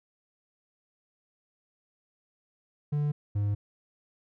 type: tone pair in turn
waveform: triangle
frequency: 147.2 / 102.48 Hz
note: D3 / G#2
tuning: +4 / -23 cents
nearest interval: tritone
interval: 627 cents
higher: first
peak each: -23 dBFS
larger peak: neither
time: 2.92-3.12 / 3.35-3.55 s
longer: neither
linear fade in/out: 10 ms
effects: none